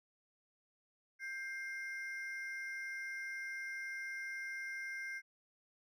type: ring-modulated tone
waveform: triangle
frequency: 1847 Hz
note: A#6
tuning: 16 cents flat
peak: -36 dBFS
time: 1.19-5.22 s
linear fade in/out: 50 ms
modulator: 266 Hz
effects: none